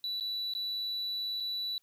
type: tone with dropouts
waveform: sine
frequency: 3951 Hz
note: B7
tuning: in tune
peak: -30 dBFS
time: 0.04-1.78 s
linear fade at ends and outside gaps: 1 ms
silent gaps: 0.199-0.208 / 0.537-0.55 / 1.401-1.405 s
effects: tanh soft clip ceiling -31 dBFS + white hiss -74 dBFS RMS until 1.82 s

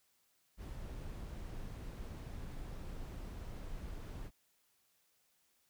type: noise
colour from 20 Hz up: brown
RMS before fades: -45 dBFS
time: 0.57-4.31 s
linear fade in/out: 50 ms
effects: white hiss -75 dBFS RMS until 5.69 s

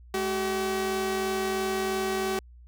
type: tone pair together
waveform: sawtooth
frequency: 212 / 381 Hz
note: G#3 / G4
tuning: +36 / -49 cents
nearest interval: minor seventh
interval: 1015 cents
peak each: -30 / -23 dBFS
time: 0.14-2.39 s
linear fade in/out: 2 ms
effects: added 60 Hz sine -47 dBFS peak until 2.67 s

